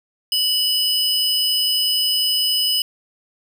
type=tone pair together; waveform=square; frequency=2961 / 5048 Hz; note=F#7 / D#8; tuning=+1 / +24 cents; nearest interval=major sixth; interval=923 cents; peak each=-20 dBFS; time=0.32-2.82 s; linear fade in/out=2 ms; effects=none